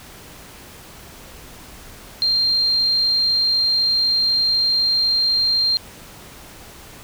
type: tone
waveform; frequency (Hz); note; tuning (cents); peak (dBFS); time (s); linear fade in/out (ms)
sine; 4184; C8; -1; -15; 2.22-5.77; 0
effects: pink hiss -41 dBFS RMS until 7.03 s